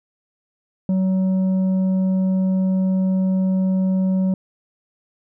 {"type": "tone with tanh clipping", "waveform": "triangle", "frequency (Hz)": 188.1, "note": "F#3", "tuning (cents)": 29, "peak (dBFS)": -17, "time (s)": [0.89, 4.34], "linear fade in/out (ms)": 2, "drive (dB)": 10, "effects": []}